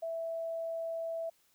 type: tone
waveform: sine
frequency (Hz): 659.3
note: E5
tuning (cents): 0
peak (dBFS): -34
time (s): 0.02-1.3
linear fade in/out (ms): 10
effects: white hiss -70 dBFS RMS until 1.54 s